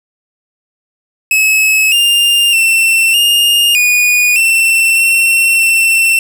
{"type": "tone with pitch steps", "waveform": "45% pulse", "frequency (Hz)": [2579, 2803, 2690, 2832, 2459, 2690, 2709, 2693], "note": ["E7", "F7", "E7", "F7", "D#7", "E7", "E7", "E7"], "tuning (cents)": [-39, 6, 34, 23, -21, 34, 47, 36], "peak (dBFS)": -7, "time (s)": [1.31, 6.19], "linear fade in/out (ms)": 2, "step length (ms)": 610, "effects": ["7-bit"]}